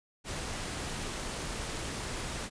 pink noise, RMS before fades -37 dBFS, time 0.24-2.5 s, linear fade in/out 50 ms, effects resampled to 22050 Hz

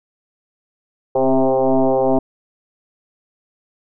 sine tone with frequency modulation, 130.81 Hz, C3, in tune, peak -12 dBFS, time 1.15-2.19 s, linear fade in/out 5 ms, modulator 132 Hz, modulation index 5.2, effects none

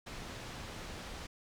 pink low-pass noise, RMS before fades -45 dBFS, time 0.06-1.27 s, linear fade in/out 10 ms, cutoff 6100 Hz, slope 12 dB/octave, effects none

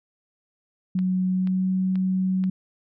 sine tone with pitch glide, 185 to 187.15 Hz, F#3 to F#3, 0 to +20 cents, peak -20 dBFS, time 0.95-2.5 s, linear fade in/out 5 ms, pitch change +20 cents, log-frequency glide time 1.28-1.7 s
click train, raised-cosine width 0.3 ms, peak -27 dBFS, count 4, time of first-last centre 0.99-2.439 s, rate 2.07 Hz
effects none

